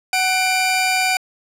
sawtooth tone pair together, 747 / 2372 Hz, F#5 / D7, +16 / +17 cents, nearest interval octave + minor sixth, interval 2001 cents, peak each -15 dBFS, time 0.13-1.17 s, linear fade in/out 2 ms, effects low-pass 11000 Hz 12 dB/octave

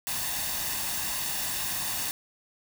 white noise with comb filter, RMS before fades -31 dBFS, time 0.07-2.11 s, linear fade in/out 0 ms, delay 1.1 ms, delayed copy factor +0.55, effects none

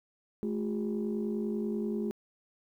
sine tone cluster, 215.3 / 356.3 / 406.5 Hz, A3 / F4 / G#4, -37 / +35 / -37 cents, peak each -31 / -36 / -36 dBFS, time 0.43-2.11 s, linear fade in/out 0 ms, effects tanh soft clip ceiling -23 dBFS + 11-bit

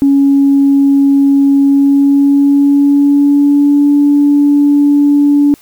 sine tone with pitch glide, 278 to 288.1 Hz, C#4 to D4, +5 to -33 cents, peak -4 dBFS, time 0.02-5.54 s, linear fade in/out 0 ms, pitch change +62 cents, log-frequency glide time 1.63-3.91 s, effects tanh soft clip ceiling 0 dBFS + white hiss -44 dBFS RMS until 5.61 s

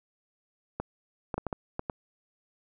clicks, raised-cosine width 1 ms, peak -17 dBFS, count 7, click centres 0.8 / 1.342 / 1.38 / 1.467 / 1.528 / 1.794 / 1.898 s, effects none

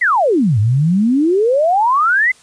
sine exponential two-way sweep, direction down then up, 2093 to 100 to 2093 Hz, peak -10 dBFS, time 0.01-2.32 s, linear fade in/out 10 ms, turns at 0.59 s, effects white hiss -47 dBFS RMS until 2.42 s + resampled to 22050 Hz

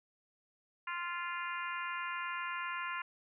harmonic tone, 347.9 Hz, F4, 7 cents flat, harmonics 3 / 4 / 5 / 6 / 7 / 8, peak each -40 / -42 / -44 / -46 / -47 / -48 dBFS, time 0.87-3.02 s, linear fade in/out 5 ms, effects none

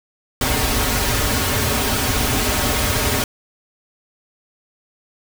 pink noise with comb filter, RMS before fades -19 dBFS, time 0.41-3.24 s, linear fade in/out 2 ms, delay 5.9 ms, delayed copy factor -0.85, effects none

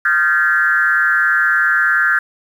sine tone with frequency modulation, 1550 Hz, G6, 20 cents flat, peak -11 dBFS, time 0.05-2.19 s, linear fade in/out 5 ms, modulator 161 Hz, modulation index 1.3, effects 7-bit

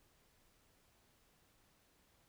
silence, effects pink hiss -72 dBFS RMS until 2.28 s

